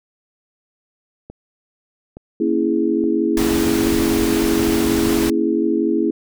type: click train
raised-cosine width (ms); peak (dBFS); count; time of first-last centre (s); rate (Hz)
2; -21; 4; 1.3-3.909; 1.15
type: chord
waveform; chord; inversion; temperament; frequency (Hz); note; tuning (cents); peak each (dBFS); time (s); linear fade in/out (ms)
sine; A# half-diminished seventh; none; equal; 233.1 / 277.2 / 329.6 / 415.3; A#3 / C#4 / E4 / G#4; 0 / 0 / 0 / 0; -22 / -22 / -18 / -22; 2.4-6.11; 5
type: noise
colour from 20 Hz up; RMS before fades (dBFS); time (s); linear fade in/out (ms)
pink; -24; 3.37-5.3; 2
effects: none